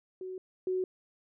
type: tone pair in turn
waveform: sine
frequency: 372.3 / 371 Hz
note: F#4 / F#4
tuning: +11 / +5 cents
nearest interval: unison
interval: 6 cents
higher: first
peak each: -37 / -28 dBFS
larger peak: second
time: 0.21-0.38 / 0.67-0.84 s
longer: neither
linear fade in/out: 2 ms
effects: none